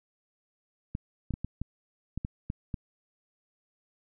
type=clicks; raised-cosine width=5 ms; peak=-20 dBFS; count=9; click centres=0.951 / 1.307 / 1.339 / 1.446 / 1.616 / 2.176 / 2.249 / 2.501 / 2.742 s; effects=none